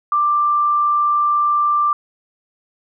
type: tone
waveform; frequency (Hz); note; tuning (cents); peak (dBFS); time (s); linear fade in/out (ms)
sine; 1181; D6; +9; -13; 0.12-1.93; 2
effects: none